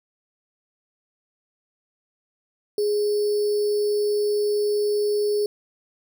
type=tone with sample-and-hold; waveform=sine; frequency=415.3 Hz; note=G#4; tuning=in tune; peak=-19 dBFS; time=2.78-5.46 s; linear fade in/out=2 ms; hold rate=4900 Hz; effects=none